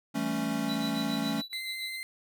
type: chord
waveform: square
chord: A dominant seventh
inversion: second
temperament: equal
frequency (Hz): 164.81 / 196 / 220 / 277.2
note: E3 / G3 / A3 / C#4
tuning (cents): 0 / 0 / 0 / 0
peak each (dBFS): -39 / -39 / -33 / -33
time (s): 0.14-1.42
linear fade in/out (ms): 20
type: tone with tremolo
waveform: triangle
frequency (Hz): 3951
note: B7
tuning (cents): 0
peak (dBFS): -32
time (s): 0.68-1.97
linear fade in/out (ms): 20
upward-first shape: triangle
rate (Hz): 7.1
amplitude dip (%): 100
type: tone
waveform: 35% pulse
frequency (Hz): 2077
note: C7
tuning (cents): -13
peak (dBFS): -34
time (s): 1.53-2.03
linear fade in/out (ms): 0
effects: none